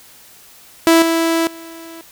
sawtooth tone with level steps, 329.6 Hz, E4, in tune, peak -4 / -10 / -29 dBFS, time 0.87-2.01 s, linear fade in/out 0 ms, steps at 1.02 / 1.47 s, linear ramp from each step 2 ms, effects white hiss -44 dBFS RMS until 2.11 s

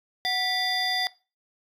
triangle tone cluster, 740 / 1970 / 3548 / 4819 Hz, F#5 / B6 / A7 / D8, 0 / -5 / +14 / +44 cents, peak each -27 dBFS, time 0.25-1.07 s, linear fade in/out 0 ms, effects noise-tail reverb RT60 0.3 s tail -20 dB re dry + tanh soft clip ceiling -16 dBFS

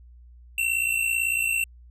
square tone pair together, 2672 / 2730 Hz, E7 / F7, +23 / -40 cents, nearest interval unison, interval 37 cents, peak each -27 / -25 dBFS, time 0.58-1.64 s, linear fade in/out 2 ms, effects added 60 Hz sine -46 dBFS peak until 1.9 s + resampled to 32000 Hz

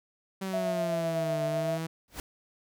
sawtooth exponential two-way sweep, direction down then up, 193.2 to 151.4 to 163.9 Hz, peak -28 dBFS, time 0.41-1.87 s, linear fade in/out 10 ms, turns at 1.44 s
sine tone with tremolo, 659.3 Hz, E5, in tune, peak -27 dBFS, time 0.53-1.78 s, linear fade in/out 10 ms, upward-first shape sine, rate 7.9 Hz, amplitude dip 30%
pink noise with exponential growth, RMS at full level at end -33 dBFS, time 2.08-2.2 s, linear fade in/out 1 ms, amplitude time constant 26 ms
effects none

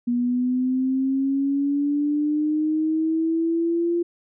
sine linear sweep, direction up, 240 to 345.4 Hz, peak -19 dBFS, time 0.07-4.03 s, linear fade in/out 10 ms, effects none

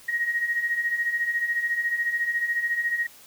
sine beating tone pair, 1874 / 1888 Hz, A#6 / A#6, +9 / +22 cents, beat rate 14 Hz, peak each -30 / -24 dBFS, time 0.08-3.07 s, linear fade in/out 10 ms, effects white hiss -50 dBFS RMS until 3.26 s

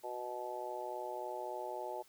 harmonic tone, 123.47 Hz, B2, in tune, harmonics 3 / 4 / 5 / 6 / 7, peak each -46 / -47 / -44 / -50 / -43 dBFS, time 0.03-2.03 s, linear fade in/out 20 ms, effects white hiss -65 dBFS RMS until 2.08 s

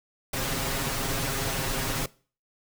pink noise with comb filter, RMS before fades -29 dBFS, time 0.33-2.06 s, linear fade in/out 5 ms, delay 7.4 ms, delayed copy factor +0.95, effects noise-tail reverb RT60 0.4 s tail -21 dB re dry

